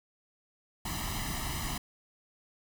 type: noise with comb filter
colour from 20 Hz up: pink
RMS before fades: -35 dBFS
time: 0.85-1.78 s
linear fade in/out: 5 ms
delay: 1 ms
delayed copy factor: +0.85
effects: none